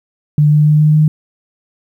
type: tone with pitch steps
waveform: sine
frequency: 149 / 150.12 / 151.25 / 152.39 / 153.54 Hz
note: D3 / D3 / D#3 / D#3 / D#3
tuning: +25 / +38 / -49 / -36 / -23 cents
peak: -6 dBFS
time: 0.38-1.08 s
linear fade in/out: 2 ms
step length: 140 ms
effects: 8-bit